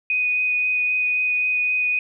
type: tone with vibrato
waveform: sine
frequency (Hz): 2489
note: D#7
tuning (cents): 0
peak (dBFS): -18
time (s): 0.1-1.99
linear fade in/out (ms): 2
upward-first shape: sine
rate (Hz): 3.8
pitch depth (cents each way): 9
effects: none